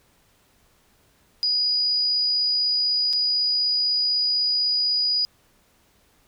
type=tone with dropouts; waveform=sine; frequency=4918 Hz; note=D#8; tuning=21 cents flat; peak=-19 dBFS; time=1.43-5.25 s; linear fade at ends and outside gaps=0 ms; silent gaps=3.129-3.133 s; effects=pink hiss -61 dBFS RMS until 6.27 s